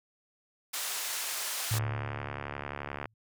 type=band-pass noise; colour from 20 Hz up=white; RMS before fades=-35 dBFS; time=0.73-1.79 s; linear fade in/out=10 ms; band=660 to 12000 Hz; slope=12 dB/octave
type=tone with exponential decay; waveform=sine; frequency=110 Hz; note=A2; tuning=in tune; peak=-26 dBFS; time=1.71-3.14 s; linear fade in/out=5 ms; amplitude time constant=310 ms
type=click train; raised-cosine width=0.5 ms; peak=-21 dBFS; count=95; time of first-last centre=1.74-3.057 s; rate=71.4 Hz
effects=none